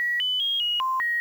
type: tone with pitch steps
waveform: sine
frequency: 1925 / 3000 / 3255 / 2891 / 1044 / 1889 Hz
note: B6 / F#7 / G#7 / F#7 / C6 / A#6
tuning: -45 / +23 / -36 / -41 / -4 / +22 cents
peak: -22 dBFS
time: 0-1.2 s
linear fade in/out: 0 ms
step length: 200 ms
effects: 8-bit